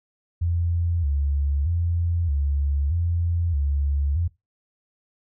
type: tone with vibrato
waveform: sine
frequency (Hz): 77.78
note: D#2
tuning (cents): 0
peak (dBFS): -20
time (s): 0.41-4.28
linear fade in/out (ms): 10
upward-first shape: square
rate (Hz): 0.8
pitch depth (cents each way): 160
effects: noise-tail reverb RT60 0.2 s tail -20 dB re dry